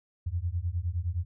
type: beating tone pair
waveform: sine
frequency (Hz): 82.41 / 92.11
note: E2 / F#2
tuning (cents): 0 / -7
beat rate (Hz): 9.7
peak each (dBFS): -31 / -31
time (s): 0.26-1.25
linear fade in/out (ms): 10
effects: none